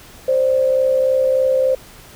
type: tone pair together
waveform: sine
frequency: 523.3 / 586.6 Hz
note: C5 / D5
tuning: 0 / -2 cents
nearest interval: major second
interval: 198 cents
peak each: -13 / -22 dBFS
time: 0.28-1.75 s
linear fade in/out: 5 ms
effects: pink hiss -42 dBFS RMS until 2.15 s